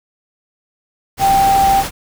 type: tone in noise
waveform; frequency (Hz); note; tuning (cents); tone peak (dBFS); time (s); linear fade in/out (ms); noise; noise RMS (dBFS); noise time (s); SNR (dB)
sine; 784; G5; 0; -9; 1.19-1.84; 50; pink; -22; 1.17-1.91; +10
effects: none